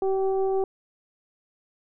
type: tone with frequency modulation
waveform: sine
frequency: 383.9 Hz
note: G4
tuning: 36 cents flat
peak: -21 dBFS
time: 0.02-0.64 s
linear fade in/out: 2 ms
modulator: 387 Hz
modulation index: 0.69
effects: none